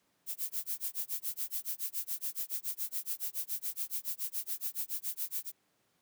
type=noise with tremolo; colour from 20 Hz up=violet; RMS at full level=-34 dBFS; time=0.26-5.52 s; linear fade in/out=50 ms; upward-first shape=sine; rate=7.1 Hz; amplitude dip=100%; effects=pink hiss -74 dBFS RMS until 6.01 s + high-pass 150 Hz 12 dB/octave